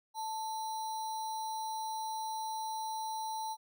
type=tone with sample-and-hold; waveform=sine; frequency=880 Hz; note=A5; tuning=in tune; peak=-35 dBFS; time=0.14-3.57 s; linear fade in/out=50 ms; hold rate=4900 Hz; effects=none

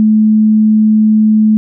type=tone; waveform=sine; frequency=215.9 Hz; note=A3; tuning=33 cents flat; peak=-5 dBFS; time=0-1.57 s; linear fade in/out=0 ms; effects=none

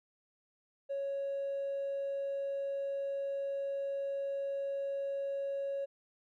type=tone with hard clipping; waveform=sine; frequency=554 Hz; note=C#5; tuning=1 cent flat; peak=-34 dBFS; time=0.89-5.86 s; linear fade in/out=20 ms; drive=1 dB; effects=none

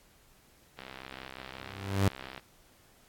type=click train; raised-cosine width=0.3 ms; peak=-26 dBFS; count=105; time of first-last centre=0.79-2.378 s; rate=65.5 Hz
type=tone with exponential growth; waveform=sawtooth; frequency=98 Hz; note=G2; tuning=in tune; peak=-17 dBFS; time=1.52-2.08 s; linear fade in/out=0 ms; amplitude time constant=120 ms
effects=pink hiss -62 dBFS RMS until 3.08 s + AAC 64 kbps

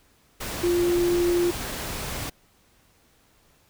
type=tone in noise; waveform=sine; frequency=348.9 Hz; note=F4; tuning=2 cents flat; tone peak=-19 dBFS; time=0.63-1.51 s; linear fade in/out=10 ms; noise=pink; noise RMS=-32 dBFS; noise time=0.4-2.3 s; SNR=+10 dB; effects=pink hiss -61 dBFS RMS until 3.69 s

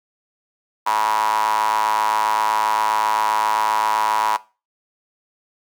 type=tone with high-pass filter; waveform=sawtooth; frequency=107.6 Hz; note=A2; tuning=38 cents flat; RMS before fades=-19 dBFS; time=0.86-4.37 s; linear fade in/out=10 ms; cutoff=960 Hz; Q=9.3; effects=noise-tail reverb RT60 0.3 s tail -19 dB re dry

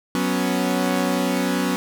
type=chord; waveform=sawtooth; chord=F# suspended fourth; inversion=none; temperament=equal; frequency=185 / 246.9 / 277.2 Hz; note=F#3 / B3 / C#4; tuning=0 / 0 / 0 cents; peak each=-20 dBFS; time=0.15-1.76 s; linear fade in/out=0 ms; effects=none

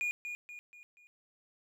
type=tone with echo; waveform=triangle; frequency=2437 Hz; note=D#7; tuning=37 cents flat; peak=-29 dBFS; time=0.01-0.11 s; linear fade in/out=0 ms; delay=240 ms; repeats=4; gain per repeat=-7 dB; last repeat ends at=1.07 s; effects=none

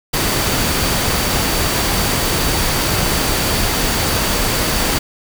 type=tone in noise; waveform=sine; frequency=4589 Hz; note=D8; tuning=41 cents flat; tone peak=-28 dBFS; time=0.13-4.99 s; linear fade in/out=10 ms; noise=pink; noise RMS=-17 dBFS; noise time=0.13-4.99 s; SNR=-14 dB; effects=none

